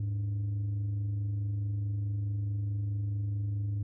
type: tone with frequency modulation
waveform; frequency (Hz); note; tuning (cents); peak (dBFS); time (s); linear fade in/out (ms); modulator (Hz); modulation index
sine; 103.83; G#2; 0; -28; 0-3.83; 5; 183; 0.22
effects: tanh soft clip ceiling -26 dBFS